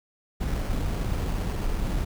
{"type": "noise with sample-and-hold", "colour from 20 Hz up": "brown", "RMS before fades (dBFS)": -27, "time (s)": [0.4, 2.05], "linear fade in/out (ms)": 10, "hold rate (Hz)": 3675, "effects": []}